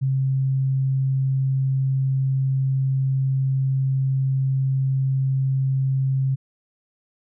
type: tone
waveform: sine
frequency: 133.7 Hz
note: C3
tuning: 38 cents sharp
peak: -18 dBFS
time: 0.01-6.36 s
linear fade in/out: 20 ms
effects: none